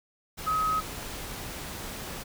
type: tone in noise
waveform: sine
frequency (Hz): 1270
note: D#6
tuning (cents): +35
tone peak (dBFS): -24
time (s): 0.46-0.81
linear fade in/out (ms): 20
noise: pink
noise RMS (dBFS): -38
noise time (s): 0.37-2.24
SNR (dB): +11
effects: none